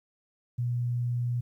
sine tone, 121.3 Hz, B2, 31 cents flat, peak -26 dBFS, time 0.58-1.41 s, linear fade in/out 10 ms, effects 11-bit

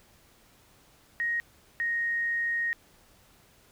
sine tone pair in turn, 1876 / 1866.9 Hz, A#6 / A#6, +11 / +2 cents, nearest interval unison, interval 9 cents, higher first, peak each -26 dBFS, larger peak neither, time 1.2-1.4 / 1.8-2.73 s, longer second, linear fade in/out 0 ms, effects pink hiss -60 dBFS RMS until 3.71 s

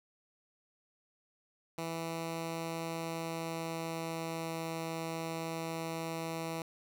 10% pulse tone with pitch glide, 164.81 to 163.67 Hz, E3 to E3, 0 to -12 cents, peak -28 dBFS, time 1.78-6.62 s, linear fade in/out 2 ms, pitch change -12 cents, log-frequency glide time 2.9-4.65 s, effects none

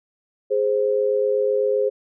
sine tone pair together, 415.3 / 523.2 Hz, G#4 / C5, 0 / 0 cents, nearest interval major third, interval 400 cents, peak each -20 dBFS, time 0.5-1.9 s, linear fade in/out 20 ms, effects none

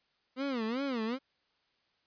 30% pulse tone with vibrato, 247.9 Hz, B3, 7 cents sharp, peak -29 dBFS, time 0.36-1.19 s, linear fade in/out 50 ms, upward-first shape sine, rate 2.6 Hz, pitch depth 220 cents each way, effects white hiss -74 dBFS RMS until 2.06 s + resampled to 11025 Hz

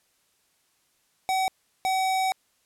square tone bursts at uneven times, 758 Hz, F#5, 42 cents sharp, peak -23 dBFS, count 2, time 1.29-1.48 / 1.85-2.32 s, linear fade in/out 0 ms, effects white hiss -68 dBFS RMS until 2.65 s + low-pass 12000 Hz 12 dB/octave

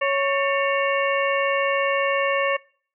harmonic tone with a mistuned harmonic, 554.4 Hz, C#5, in tune, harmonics 1 / 2 / 3 / 4 / 5, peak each -22 / -25 / -27 / -28 / -29 dBFS, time 0.01-2.57 s, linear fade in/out 10 ms, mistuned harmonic 3, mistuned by +130 cents, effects noise-tail reverb RT60 0.5 s tail -24 dB re dry

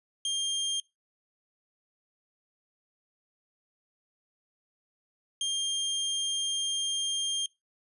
sawtooth tone pair in turn, 3200 / 3200 Hz, G7 / G7, +35 / +35 cents, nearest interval unison, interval 0 cents, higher neither, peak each -24 dBFS, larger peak neither, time 0.25-0.8 / 5.41-7.46 s, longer second, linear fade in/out 2 ms, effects noise-tail reverb RT60 0.2 s tail -22 dB re dry + resampled to 24000 Hz

